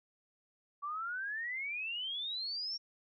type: exponential sweep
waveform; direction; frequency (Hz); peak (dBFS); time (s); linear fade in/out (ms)
sine; up; 1134 to 5588; -36; 0.82-2.78; 20
effects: none